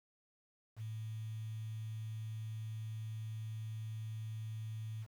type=tone with quantisation; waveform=sine; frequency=110 Hz; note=A2; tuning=in tune; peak=-40 dBFS; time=0.76-5.07 s; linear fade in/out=50 ms; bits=10; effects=none